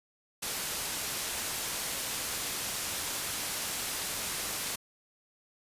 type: low-pass noise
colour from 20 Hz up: white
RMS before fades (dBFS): -35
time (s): 0.42-4.76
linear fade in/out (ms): 10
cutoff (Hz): 12000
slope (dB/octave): 12
effects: resampled to 32000 Hz